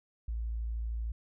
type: tone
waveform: sine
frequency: 56.5 Hz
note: A1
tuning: 47 cents sharp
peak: -32 dBFS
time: 0.28-1.12 s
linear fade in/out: 5 ms
effects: none